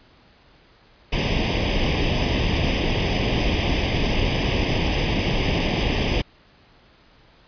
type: noise with comb filter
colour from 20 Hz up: pink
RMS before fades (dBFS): -21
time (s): 1.12-6.22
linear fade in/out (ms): 10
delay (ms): 0.36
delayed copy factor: +0.9
effects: pink hiss -54 dBFS RMS until 7.47 s + resampled to 11025 Hz